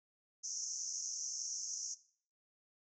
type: band-pass noise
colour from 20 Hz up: pink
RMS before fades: -42 dBFS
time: 0.43-1.95 s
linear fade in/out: 20 ms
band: 5600 to 6600 Hz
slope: 96 dB/octave
effects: noise-tail reverb RT60 0.5 s tail -17 dB re dry